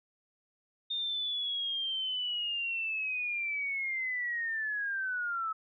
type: linear sweep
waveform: sine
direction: down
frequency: 3652 to 1290 Hz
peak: -31 dBFS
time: 0.9-5.53 s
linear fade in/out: 10 ms
effects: none